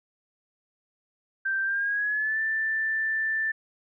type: tone with pitch glide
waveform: sine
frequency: 1568 to 1770.2 Hz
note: G6 to A6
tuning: 0 to +10 cents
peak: -24 dBFS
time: 1.45-3.52 s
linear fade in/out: 10 ms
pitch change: +210 cents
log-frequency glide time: 1.63-2.4 s
effects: none